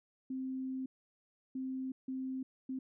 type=tone bursts at uneven times; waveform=sine; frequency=261.6 Hz; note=C4; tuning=in tune; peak=-36 dBFS; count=4; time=0.3-0.86 / 1.55-1.92 / 2.08-2.43 / 2.69-2.79 s; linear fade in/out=5 ms; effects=none